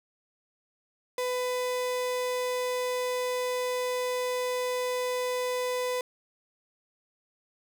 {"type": "tone", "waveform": "35% pulse", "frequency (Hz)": 500, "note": "B4", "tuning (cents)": 21, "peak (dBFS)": -26, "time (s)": [1.18, 6.01], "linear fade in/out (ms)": 2, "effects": []}